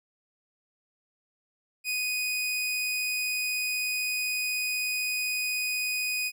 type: tone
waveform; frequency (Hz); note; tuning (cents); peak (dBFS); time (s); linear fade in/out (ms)
sawtooth; 2489; D#7; 0; -24; 1.84-6.32; 50
effects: none